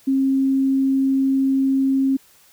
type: tone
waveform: sine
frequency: 268.7 Hz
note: C4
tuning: 46 cents sharp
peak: -15 dBFS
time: 0.07-2.17 s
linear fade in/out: 10 ms
effects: white hiss -53 dBFS RMS until 2.52 s